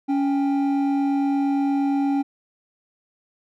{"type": "tone pair together", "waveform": "triangle", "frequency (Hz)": [280, 791.4], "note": ["C#4", "G5"], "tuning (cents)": [18, 16], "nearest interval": "octave + tritone", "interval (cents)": 1798, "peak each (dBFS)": [-17, -27], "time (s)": [0.08, 2.23], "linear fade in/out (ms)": 20, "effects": []}